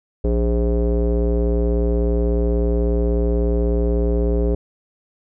square tone with low-pass filter, 58.2 Hz, A#1, 2 cents flat, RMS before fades -18 dBFS, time 0.24-4.55 s, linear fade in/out 5 ms, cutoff 460 Hz, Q 5.6, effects none

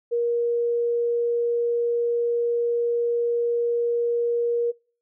sine tone, 473 Hz, A#4, 25 cents sharp, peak -20 dBFS, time 0.11-4.72 s, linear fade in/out 20 ms, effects noise-tail reverb RT60 0.4 s tail -25 dB re dry

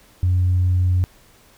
sine tone, 90.6 Hz, F#2, 36 cents flat, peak -13 dBFS, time 0.23-1.04 s, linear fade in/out 0 ms, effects tanh soft clip ceiling -11 dBFS + pink hiss -52 dBFS RMS until 1.57 s

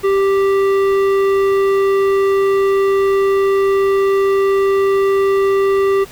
triangle tone with tanh clipping, 392 Hz, G4, in tune, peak -13 dBFS, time 0.03-6.05 s, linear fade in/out 20 ms, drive 17 dB, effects pink hiss -38 dBFS RMS until 6.11 s

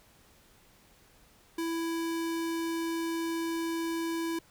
square tone, 331.1 Hz, E4, 8 cents sharp, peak -31 dBFS, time 1.58-4.39 s, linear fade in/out 5 ms, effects pink hiss -61 dBFS RMS until 4.5 s

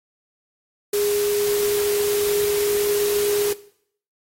sine tone in noise, 411.7 Hz, G#4, 15 cents flat, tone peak -19 dBFS, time 0.93-3.53 s, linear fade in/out 5 ms, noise white, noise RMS -28 dBFS, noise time 0.93-3.53 s, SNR +6 dB, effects noise-tail reverb RT60 0.6 s tail -17 dB re dry + AAC 48 kbps

